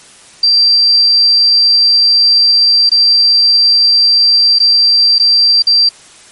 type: tone with dropouts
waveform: sine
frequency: 4706 Hz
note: D8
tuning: 3 cents sharp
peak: -5 dBFS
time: 0.43-5.89 s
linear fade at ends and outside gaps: 5 ms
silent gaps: 2.894-2.916 / 4.587-4.6 / 5.184-5.197 / 5.623-5.669 s
effects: white hiss -39 dBFS RMS until 6.31 s + MP3 48 kbps